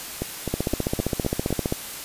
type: two click trains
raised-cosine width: 2 ms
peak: -12 / -9 dBFS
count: 6 / 19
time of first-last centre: 0.22-1.505 / 0.54-1.724 s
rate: 3.89 / 15.2 Hz
effects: white hiss -35 dBFS RMS until 2.04 s + resampled to 32000 Hz